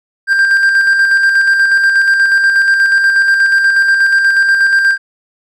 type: tone with tremolo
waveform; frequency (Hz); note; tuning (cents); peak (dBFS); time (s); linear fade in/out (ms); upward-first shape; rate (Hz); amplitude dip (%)
triangle; 1586; G6; +20; -4; 0.27-4.98; 50; square; 8.3; 35
effects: resampled to 24000 Hz